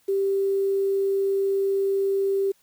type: tone with quantisation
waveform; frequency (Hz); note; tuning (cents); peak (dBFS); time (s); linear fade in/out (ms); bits
sine; 392; G4; 0; -20; 0.08-2.52; 10; 8
effects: white hiss -63 dBFS RMS until 2.62 s